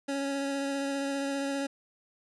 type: tone with vibrato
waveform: 25% pulse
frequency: 277.2 Hz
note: C#4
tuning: in tune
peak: -26 dBFS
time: 0.08-1.67 s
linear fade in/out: 10 ms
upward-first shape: triangle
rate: 15 Hz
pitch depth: 18 cents each way
effects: resampled to 24000 Hz